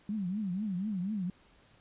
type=tone with vibrato; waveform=sine; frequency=196 Hz; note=G3; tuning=in tune; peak=-31 dBFS; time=0.09-1.3 s; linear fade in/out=2 ms; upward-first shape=triangle; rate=4.1 Hz; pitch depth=230 cents each way; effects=pink hiss -63 dBFS RMS until 1.8 s + resampled to 8000 Hz